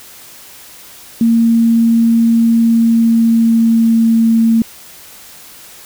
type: tone with pitch glide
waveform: sine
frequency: 229.8 to 227 Hz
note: A#3 to A#3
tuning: -25 to -46 cents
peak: -7 dBFS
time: 1.21-4.62 s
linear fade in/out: 2 ms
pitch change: -21 cents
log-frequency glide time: 2.54-4.28 s
effects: white hiss -37 dBFS RMS until 5.85 s